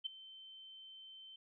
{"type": "tone with ADSR envelope", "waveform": "sine", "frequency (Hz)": 3092, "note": "G7", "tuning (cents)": -24, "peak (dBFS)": -34, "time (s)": [0.04, 1.36], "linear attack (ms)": 22, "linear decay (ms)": 8, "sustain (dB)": -18, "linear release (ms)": 4, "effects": []}